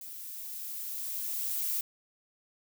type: noise with level ramp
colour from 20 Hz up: violet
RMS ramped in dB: -44 to -31 dBFS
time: 0.01-1.81 s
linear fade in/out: 2 ms
effects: none